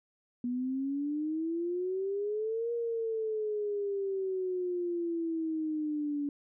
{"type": "exponential two-way sweep", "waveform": "sine", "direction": "up then down", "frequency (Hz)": [241.7, 473, 285.5], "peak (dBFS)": -30, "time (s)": [0.44, 6.29], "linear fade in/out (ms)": 2, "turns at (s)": 2.72, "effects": []}